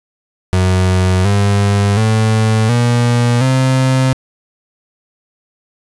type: tone with pitch steps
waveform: 35% pulse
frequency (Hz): 92.5 / 100.87 / 110 / 119.96 / 130.81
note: F#2 / G2 / A2 / B2 / C3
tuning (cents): 0 / +50 / 0 / -50 / 0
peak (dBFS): -8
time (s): 0.53-4.13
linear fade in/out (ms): 0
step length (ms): 720
effects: resampled to 24000 Hz + 8-bit